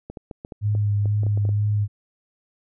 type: clicks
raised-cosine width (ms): 2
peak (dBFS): -21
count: 12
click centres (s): 0.1 / 0.172 / 0.312 / 0.449 / 0.522 / 0.751 / 1.057 / 1.234 / 1.266 / 1.375 / 1.452 / 1.491
type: tone with vibrato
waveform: sine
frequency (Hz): 103.6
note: G#2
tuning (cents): -4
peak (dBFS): -18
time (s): 0.61-1.88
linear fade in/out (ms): 50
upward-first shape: sine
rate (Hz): 2.1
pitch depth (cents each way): 20
effects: none